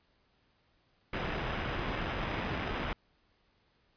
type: noise with sample-and-hold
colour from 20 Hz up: pink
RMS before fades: -35 dBFS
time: 1.13-2.93 s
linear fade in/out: 2 ms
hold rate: 4410 Hz
effects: pink hiss -71 dBFS RMS until 3.96 s + resampled to 11025 Hz